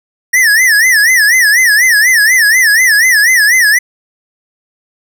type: tone with vibrato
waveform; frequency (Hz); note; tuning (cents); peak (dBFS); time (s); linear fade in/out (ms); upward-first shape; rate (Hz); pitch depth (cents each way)
square; 1849; A#6; -15; -6; 0.33-3.79; 10; sine; 4.1; 190
effects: none